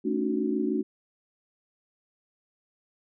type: chord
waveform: sine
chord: D# half-diminished seventh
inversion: second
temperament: equal with one note detuned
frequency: 220 / 277.2 / 303.7 / 370 Hz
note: A3 / C#4 / D#4 / F#4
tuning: 0 / 0 / -42 / 0 cents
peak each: -30 dBFS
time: 0.04-0.83 s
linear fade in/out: 20 ms
effects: none